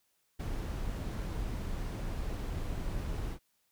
brown noise with ADSR envelope, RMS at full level -34 dBFS, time 0.39-3.39 s, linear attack 14 ms, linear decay 13 ms, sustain -2 dB, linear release 72 ms, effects white hiss -75 dBFS RMS until 3.71 s

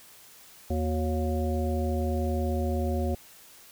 harmonic tone with a mistuned harmonic, 79 Hz, D#2, 27 cents sharp, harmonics 1 / 3 / 5 / 7 / 9, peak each -27 / -32 / -34 / -35 / -37 dBFS, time 0.7-3.15 s, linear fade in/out 5 ms, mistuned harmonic 5, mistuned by -120 cents, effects white hiss -52 dBFS RMS until 3.71 s

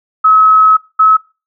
sine tone pair in turn, 1284 / 1289.1 Hz, E6 / E6, -46 / -39 cents, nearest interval unison, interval 7 cents, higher second, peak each -4 dBFS, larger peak neither, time 0.24-0.77 / 0.99-1.17 s, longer first, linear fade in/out 10 ms, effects noise-tail reverb RT60 0.3 s tail -21 dB re dry

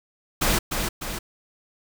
pink noise with echo, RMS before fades -21 dBFS, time 0.41-0.59 s, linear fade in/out 10 ms, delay 300 ms, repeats 2, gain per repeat -5 dB, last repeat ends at 1.19 s, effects none

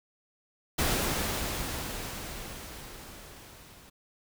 pink noise with level ramp, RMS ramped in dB -27 to -53 dBFS, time 0.78-3.9 s, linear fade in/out 10 ms, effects none

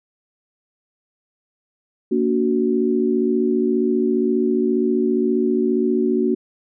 sine chord, Bb augmented, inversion none, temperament equal with one note detuned, 233.1 / 288 / 370 Hz, Bb3 / D4 / F#4, 0 / -34 / 0 cents, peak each -20 / -22 / -19 dBFS, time 2.11-6.35 s, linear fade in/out 10 ms, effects none

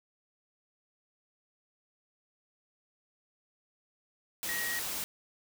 sine tone in noise, 1894 Hz, A#6, 27 cents sharp, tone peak -34 dBFS, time 4.49-4.79 s, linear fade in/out 0 ms, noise white, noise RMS -36 dBFS, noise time 4.43-5.04 s, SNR -1 dB, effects none

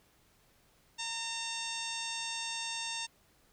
harmonic tone with a mistuned harmonic, 910 Hz, A#5, 42 cents flat, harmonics 1 / 2 / 3 / 4 / 5 / 6 / 7 / 8 / 9, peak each -44 / -47 / -42 / -41 / -47 / -44 / -45 / -51 / -47 dBFS, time 0.98-3.07 s, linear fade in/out 20 ms, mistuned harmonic 1, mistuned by +20 cents, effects pink hiss -67 dBFS RMS until 3.52 s

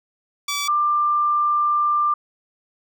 10% pulse / sine tone pair in turn, 1152 / 1188.5 Hz, D6 / D6, -34 / +20 cents, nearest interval minor second, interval 54 cents, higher second, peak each -14 / -16 dBFS, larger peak first, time 0.48-0.68 / 0.68-2.14 s, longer second, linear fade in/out 5 ms, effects none

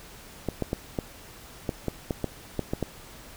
clicks, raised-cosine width 2 ms, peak -13 dBFS, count 11, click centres 0.487 / 0.623 / 0.731 / 0.988 / 1.692 / 1.883 / 2.108 / 2.243 / 2.593 / 2.735 / 2.827 s, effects pink hiss -47 dBFS RMS until 3.36 s

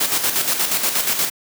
white noise with tremolo, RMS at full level -18 dBFS, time 0-1.3 s, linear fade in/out 10 ms, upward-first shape square, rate 8.4 Hz, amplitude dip 50%, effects high-pass 150 Hz 12 dB/octave

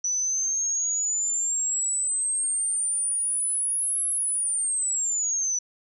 sine exponential two-way sweep, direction up then down, 5920 to 10970 to 5920 Hz, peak -23 dBFS, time 0.04-5.59 s, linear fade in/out 5 ms, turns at 4.08 s, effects none

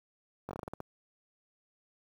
slowing click train, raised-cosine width 1 ms, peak -25 dBFS, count 9, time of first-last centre 0.49-0.803 s, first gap 19 ms, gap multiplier 1.2, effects high-pass 60 Hz 12 dB/octave + 9-bit

